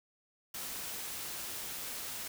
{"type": "noise", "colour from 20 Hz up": "white", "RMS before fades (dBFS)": -41, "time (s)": [0.54, 2.28], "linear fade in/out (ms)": 5, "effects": []}